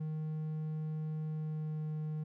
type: tone with pitch glide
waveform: triangle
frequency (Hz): 155.56 to 154.22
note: D#3 to D#3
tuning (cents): 0 to -15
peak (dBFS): -33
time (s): 0-2.24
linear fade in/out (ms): 10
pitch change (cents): -15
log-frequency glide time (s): 1.27-1.89
effects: none